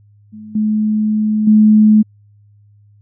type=tone with level steps; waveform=sine; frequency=214.2 Hz; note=A3; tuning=46 cents flat; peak=-30 / -12 / -5 dBFS; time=0.32-2.03 s; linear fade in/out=20 ms; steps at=0.55 / 1.47 s; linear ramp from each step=5 ms; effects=added 103 Hz sine -45 dBFS peak until 3.01 s

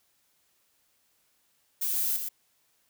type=noise with echo; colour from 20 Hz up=violet; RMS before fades=-29 dBFS; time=1.81-2.17 s; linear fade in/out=10 ms; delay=120 ms; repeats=1; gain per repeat=-5 dB; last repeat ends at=2.29 s; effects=white hiss -70 dBFS RMS until 2.89 s

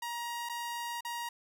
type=tone with dropouts; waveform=sawtooth; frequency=946 Hz; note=A#5; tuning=25 cents sharp; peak=-32 dBFS; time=0.02-1.29 s; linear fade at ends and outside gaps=5 ms; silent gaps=0.49-0.495 / 1.008-1.048 s; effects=none

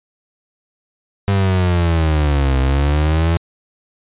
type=linear two-way sweep; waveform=35% pulse; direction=down then up; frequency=100 to 65.1 to 84.9 Hz; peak=-11 dBFS; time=1.28-3.37 s; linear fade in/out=0 ms; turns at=2.59 s; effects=resampled to 8000 Hz

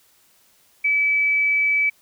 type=tone; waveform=sine; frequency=2298 Hz; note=D7; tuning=38 cents flat; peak=-16 dBFS; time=0.84-1.9 s; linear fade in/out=10 ms; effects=white hiss -58 dBFS RMS until 2.01 s

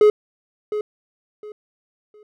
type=tone with echo; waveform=triangle; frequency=421.9 Hz; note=G#4; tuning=27 cents sharp; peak=-7 dBFS; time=0.01-0.1 s; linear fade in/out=2 ms; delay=710 ms; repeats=3; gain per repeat=-12 dB; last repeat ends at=2.23 s; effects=none

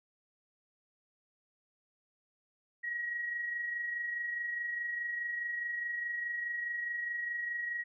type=tone with amplitude modulation; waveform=sine; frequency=1903 Hz; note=A#6; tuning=35 cents sharp; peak=-32 dBFS; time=2.83-7.84 s; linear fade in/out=20 ms; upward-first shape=sine; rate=24.8 Hz; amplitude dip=40%; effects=none

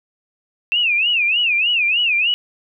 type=tone with vibrato; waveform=sine; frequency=2637 Hz; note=E7; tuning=in tune; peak=-14 dBFS; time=0.72-2.34 s; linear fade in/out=0 ms; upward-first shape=sine; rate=3.3 Hz; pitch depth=190 cents each way; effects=none

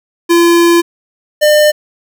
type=tone pair in turn; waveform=square; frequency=341.3 / 601.8 Hz; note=F4 / D5; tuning=-40 / +42 cents; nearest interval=minor seventh; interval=982 cents; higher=second; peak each=-6 dBFS; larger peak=neither; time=0.29-0.82 / 1.41-1.72 s; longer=first; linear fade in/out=20 ms; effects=none

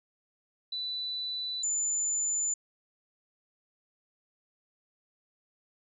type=tone pair in turn; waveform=sine; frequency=3980 / 7043 Hz; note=B7 / A8; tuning=+13 / +1 cents; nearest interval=minor seventh; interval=988 cents; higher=second; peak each=-32 / -27 dBFS; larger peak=second; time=0.72-1.63 / 1.63-2.54 s; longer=neither; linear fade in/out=5 ms; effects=none

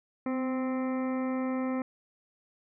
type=harmonic tone with a mistuned harmonic; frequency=260.6 Hz; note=C4; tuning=7 cents flat; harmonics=1 / 2 / 3 / 4 / 5 / 7 / 8 / 9; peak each=-29 / -36 / -43 / -43 / -44 / -49 / -49 / -53 dBFS; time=0.26-1.82 s; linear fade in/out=2 ms; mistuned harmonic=1; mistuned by=-24 cents; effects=none

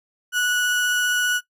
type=tone with vibrato; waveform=35% pulse; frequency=1470 Hz; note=F#6; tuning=12 cents flat; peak=-17 dBFS; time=0.32-1.41 s; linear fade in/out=50 ms; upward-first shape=triangle; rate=15 Hz; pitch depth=9 cents each way; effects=noise-tail reverb RT60 0.1 s tail -17 dB re dry

